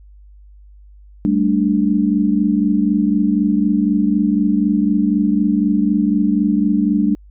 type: chord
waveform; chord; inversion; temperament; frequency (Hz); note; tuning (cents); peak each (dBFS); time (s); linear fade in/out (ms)
sine; G suspended second; none; equal; 196 / 220 / 293.7; G3 / A3 / D4; 0 / 0 / 0; -17; 1.25-7.15; 0
effects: added 50 Hz sine -40 dBFS peak until 7.3 s